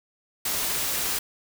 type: noise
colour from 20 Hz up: white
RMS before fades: -27 dBFS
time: 0.45-1.19 s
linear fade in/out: 5 ms
effects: none